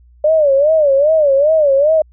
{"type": "tone with vibrato", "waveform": "sine", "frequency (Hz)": 589, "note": "D5", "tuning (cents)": 5, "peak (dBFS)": -8, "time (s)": [0.24, 2.02], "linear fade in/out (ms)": 5, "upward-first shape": "sine", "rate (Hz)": 2.5, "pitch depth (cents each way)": 150, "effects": ["added 60 Hz sine -43 dBFS peak until 2.12 s"]}